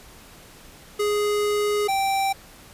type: tone pair in turn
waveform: square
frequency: 415.3 / 780.8 Hz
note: G#4 / G5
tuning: 0 / -7 cents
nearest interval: major seventh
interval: 1093 cents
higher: second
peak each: -21 dBFS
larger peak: neither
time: 0.99-1.88 / 1.88-2.33 s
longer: first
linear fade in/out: 10 ms
effects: pink hiss -47 dBFS RMS until 2.73 s + resampled to 32000 Hz